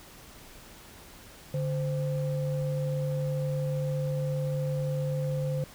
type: tone pair together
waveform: sine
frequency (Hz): 145.36 / 518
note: D3 / C5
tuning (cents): -17 / -17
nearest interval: octave + minor seventh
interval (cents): 2200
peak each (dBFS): -27 / -32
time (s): 1.54-5.64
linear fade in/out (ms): 2
effects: tanh soft clip ceiling -21 dBFS + pink hiss -50 dBFS RMS until 5.74 s